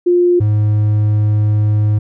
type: tone pair in turn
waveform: sine / triangle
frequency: 353 / 105.62 Hz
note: F4 / G#2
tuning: +19 / +30 cents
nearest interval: octave + major sixth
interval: 2089 cents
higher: first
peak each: -8 / -8 dBFS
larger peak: neither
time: 0.06-0.4 / 0.4-1.99 s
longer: second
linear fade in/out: 10 ms
effects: none